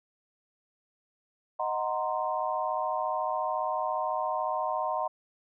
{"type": "chord", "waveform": "sine", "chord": "C half-diminished seventh", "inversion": "first", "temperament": "equal", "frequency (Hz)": [622.3, 740, 932.3, 1046.5], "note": ["Eb5", "Gb5", "Bb5", "C6"], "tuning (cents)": [0, 0, 0, 0], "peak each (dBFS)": -33, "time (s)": [1.59, 5.08], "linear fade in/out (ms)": 10, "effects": []}